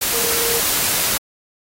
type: tone in noise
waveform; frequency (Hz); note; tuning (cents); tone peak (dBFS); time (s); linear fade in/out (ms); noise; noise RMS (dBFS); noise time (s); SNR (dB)
sine; 466.2; A#4; 0; -25; 0.13-0.6; 10; white; -19; 0.01-1.18; -9
effects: AAC 48 kbps